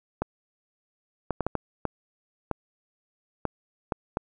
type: clicks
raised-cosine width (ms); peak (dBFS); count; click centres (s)
1; -12; 10; 0.22 / 1.307 / 1.407 / 1.466 / 1.553 / 1.853 / 2.513 / 3.453 / 3.922 / 4.171
effects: none